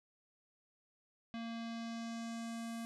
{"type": "tone with low-pass filter sweep", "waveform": "square", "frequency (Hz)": 229.9, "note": "A#3", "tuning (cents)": -24, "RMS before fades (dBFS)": -43, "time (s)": [1.34, 2.85], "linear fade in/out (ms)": 0, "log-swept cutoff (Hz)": [3500, 11000], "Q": 1.6, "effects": []}